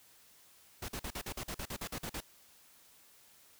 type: noise bursts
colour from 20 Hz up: pink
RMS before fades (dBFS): -40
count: 13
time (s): 0.82-2.205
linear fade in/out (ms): 5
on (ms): 65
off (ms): 45
effects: white hiss -62 dBFS RMS until 3.59 s